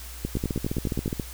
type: two click trains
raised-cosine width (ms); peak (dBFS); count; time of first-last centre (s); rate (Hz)
3; -14 / -14; 13 / 9; 0.37-1.198 / 0.25-1.079; 14.5 / 9.65
effects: added 60 Hz sine -39 dBFS peak until 1.33 s + white hiss -43 dBFS RMS until 1.33 s